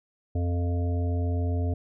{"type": "harmonic tone", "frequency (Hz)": 87.31, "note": "F2", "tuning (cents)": 0, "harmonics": [1, 3, 5, 7, 8], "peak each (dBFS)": [-24, -34, -38, -41, -42], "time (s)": [0.35, 1.74], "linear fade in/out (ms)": 5, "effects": []}